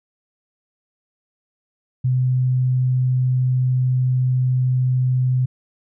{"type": "tone", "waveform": "sine", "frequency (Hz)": 127.6, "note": "C3", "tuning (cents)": -43, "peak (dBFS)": -15, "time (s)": [2.04, 5.46], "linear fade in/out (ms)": 10, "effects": []}